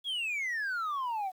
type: exponential sweep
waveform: sine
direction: down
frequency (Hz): 3400 to 728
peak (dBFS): -28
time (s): 0.04-1.32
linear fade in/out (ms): 50
effects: tanh soft clip ceiling -30 dBFS + 10-bit